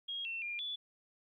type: tone with pitch steps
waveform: sine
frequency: 3271 / 2699 / 2402 / 3448 Hz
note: G#7 / E7 / D7 / A7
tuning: -27 / +40 / +38 / -36 cents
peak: -37 dBFS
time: 0.08-0.76 s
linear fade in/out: 10 ms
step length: 170 ms
effects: 13-bit